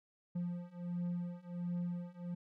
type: beating tone pair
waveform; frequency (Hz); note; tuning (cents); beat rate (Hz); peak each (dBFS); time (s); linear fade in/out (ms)
triangle; 174.61 / 176.01; F3 / F3; 0 / +14; 1.4; -39 / -38; 0.35-2.35; 10
effects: none